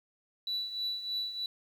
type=tone with tremolo; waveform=sine; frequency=3951 Hz; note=B7; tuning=in tune; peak=-28 dBFS; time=0.47-1.46 s; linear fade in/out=2 ms; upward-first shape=triangle; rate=3.2 Hz; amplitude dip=75%; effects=tanh soft clip ceiling -28 dBFS + 10-bit